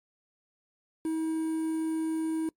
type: tone with quantisation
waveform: triangle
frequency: 320 Hz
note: D#4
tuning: 49 cents sharp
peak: -25 dBFS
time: 1.05-2.49 s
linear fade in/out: 2 ms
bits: 8
effects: noise-tail reverb RT60 0.1 s tail -22 dB re dry + MP3 64 kbps